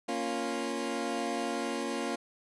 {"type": "chord", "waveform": "20% pulse", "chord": "Bb minor", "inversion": "none", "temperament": "equal", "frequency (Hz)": [233.1, 277.2, 349.2], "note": ["Bb3", "Db4", "F4"], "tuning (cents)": [0, 0, 0], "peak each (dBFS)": -31, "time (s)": [0.08, 2.16], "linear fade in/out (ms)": 10, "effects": ["resampled to 24000 Hz"]}